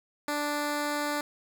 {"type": "tone", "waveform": "10% pulse", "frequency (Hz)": 293.7, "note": "D4", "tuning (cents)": 0, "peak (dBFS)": -20, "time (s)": [0.28, 1.21], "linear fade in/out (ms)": 2, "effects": []}